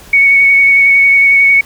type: tone with vibrato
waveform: sine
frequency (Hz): 2224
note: C#7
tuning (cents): +5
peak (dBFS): -4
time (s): 0.13-1.61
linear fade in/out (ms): 5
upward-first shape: sine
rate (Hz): 11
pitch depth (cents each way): 14
effects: pink hiss -37 dBFS RMS until 1.65 s